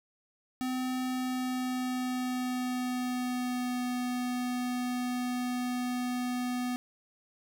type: tone with pitch glide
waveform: square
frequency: 255.4 to 248 Hz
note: C4 to B3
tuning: -42 to +7 cents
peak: -31 dBFS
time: 0.61-6.76 s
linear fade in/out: 0 ms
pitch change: -51 cents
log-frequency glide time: 1.05-3.83 s
effects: none